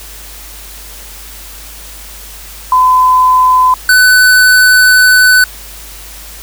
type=tone pair in turn; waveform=sine / square; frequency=1015 / 1502 Hz; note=B5 / F#6; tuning=+47 / +26 cents; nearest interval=perfect fifth; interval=679 cents; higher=second; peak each=-4 dBFS; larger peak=neither; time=2.72-3.74 / 3.89-5.44 s; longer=second; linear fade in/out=2 ms; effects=added 50 Hz sine -32 dBFS peak until 6.42 s + white hiss -31 dBFS RMS until 6.42 s